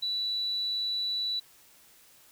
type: tone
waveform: sine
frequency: 3951 Hz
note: B7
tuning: in tune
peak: -28 dBFS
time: 0.02-1.4 s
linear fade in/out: 10 ms
effects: white hiss -58 dBFS RMS until 2.31 s